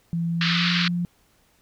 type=tone with pitch glide; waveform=sine; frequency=168.3 to 174.64 Hz; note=E3 to F3; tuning=+36 to 0 cents; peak=-22 dBFS; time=0.13-1.05 s; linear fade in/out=0 ms; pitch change=+64 cents; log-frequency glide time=0.44-0.65 s
type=band-pass noise; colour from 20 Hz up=white; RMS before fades=-24 dBFS; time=0.41-0.88 s; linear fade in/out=2 ms; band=1200 to 4500 Hz; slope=48 dB/octave
effects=pink hiss -62 dBFS RMS until 1.61 s